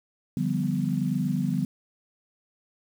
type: chord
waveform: sine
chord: G dominant seventh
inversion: second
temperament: equal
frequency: 146.83 / 174.61 / 196 / 246.9 Hz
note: D3 / F3 / G3 / B3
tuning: 0 / 0 / 0 / 0 cents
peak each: -29 dBFS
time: 0.37-1.65 s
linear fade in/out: 2 ms
effects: 8-bit